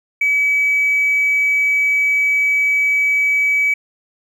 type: tone with hard clipping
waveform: sine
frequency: 2284 Hz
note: D7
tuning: 49 cents flat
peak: -13 dBFS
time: 0.21-3.74 s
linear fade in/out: 5 ms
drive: 1 dB
effects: none